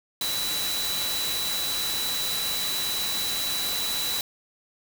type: tone in noise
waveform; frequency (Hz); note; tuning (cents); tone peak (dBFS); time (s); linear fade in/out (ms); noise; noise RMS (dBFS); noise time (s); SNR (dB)
sine; 3951; B7; 0; -28; 0.21-4.21; 2; white; -30; 0.21-4.21; -1
effects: none